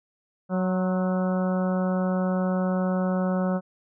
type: harmonic tone with a mistuned harmonic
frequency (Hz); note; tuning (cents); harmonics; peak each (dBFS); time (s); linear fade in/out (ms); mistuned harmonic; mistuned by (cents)
185; F#3; 0; 1 / 2 / 3 / 4 / 5 / 6 / 7 / 8; -23 / -35 / -29 / -36 / -40 / -41 / -38 / -42; 0.49-3.61; 50; 6; -44
effects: none